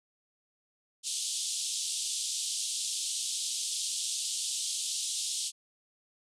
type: band-pass noise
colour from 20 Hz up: white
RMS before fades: -34 dBFS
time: 1.03-5.52 s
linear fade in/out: 50 ms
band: 3100 to 9400 Hz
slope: 48 dB/octave
effects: none